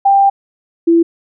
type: tone pair in turn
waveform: sine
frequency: 791 / 335.1 Hz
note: G5 / E4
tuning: +15 / +29 cents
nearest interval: octave + minor third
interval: 1486 cents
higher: first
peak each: -6 dBFS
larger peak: neither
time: 0.05-0.3 / 0.87-1.03 s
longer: first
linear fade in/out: 10 ms
effects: none